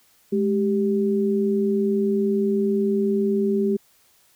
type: tone pair together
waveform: sine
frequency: 209.8 / 392 Hz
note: G#3 / G4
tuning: +18 / 0 cents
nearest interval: major seventh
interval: 1082 cents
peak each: -21 dBFS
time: 0.32-3.77 s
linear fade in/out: 10 ms
effects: white hiss -59 dBFS RMS until 4.35 s